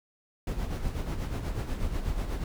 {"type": "noise with tremolo", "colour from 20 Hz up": "brown", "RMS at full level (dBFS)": -29, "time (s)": [0.47, 2.44], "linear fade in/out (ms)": 2, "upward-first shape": "sine", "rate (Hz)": 8.2, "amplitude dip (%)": 55, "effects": []}